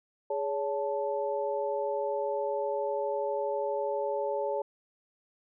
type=tone cluster; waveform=sine; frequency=416.2 / 564 / 876 Hz; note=G#4 / C#5 / A5; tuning=+4 / +30 / -8 cents; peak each=-33 / -31 / -35 dBFS; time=0.3-4.62 s; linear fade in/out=5 ms; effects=none